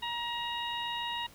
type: harmonic tone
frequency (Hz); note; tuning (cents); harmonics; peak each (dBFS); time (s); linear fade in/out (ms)
947; A#5; +27; 1 / 2 / 3 / 4; -36 / -41 / -38 / -40; 0.02-1.27; 10
effects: pink hiss -56 dBFS RMS until 1.34 s